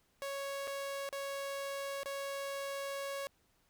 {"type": "tone with dropouts", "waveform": "sawtooth", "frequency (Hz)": 554.4, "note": "C#5", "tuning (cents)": 0, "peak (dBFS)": -34, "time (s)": [0.22, 3.27], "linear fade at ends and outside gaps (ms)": 0, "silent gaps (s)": [[0.672, 0.677], [1.09, 1.127], [2.032, 2.058]], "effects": ["pink hiss -73 dBFS RMS until 3.69 s"]}